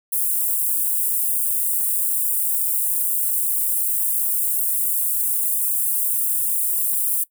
white high-pass noise, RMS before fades -21 dBFS, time 0.12-7.24 s, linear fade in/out 10 ms, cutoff 8600 Hz, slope 48 dB/octave, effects noise-tail reverb RT60 0.1 s tail -20 dB re dry

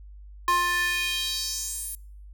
square tone with high-pass filter sweep, 352.3 Hz, F4, 15 cents sharp, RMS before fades -27 dBFS, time 0.48-1.95 s, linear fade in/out 0 ms, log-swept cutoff 1000 to 11000 Hz, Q 2.8, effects noise-tail reverb RT60 0.6 s tail -26 dB re dry + added 50 Hz sine -42 dBFS peak until 2.33 s

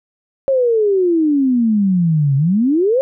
sine exponential two-way sweep, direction down then up, 551 to 133.8 to 551 Hz, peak -11 dBFS, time 0.48-3.01 s, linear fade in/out 0 ms, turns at 2.36 s, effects none

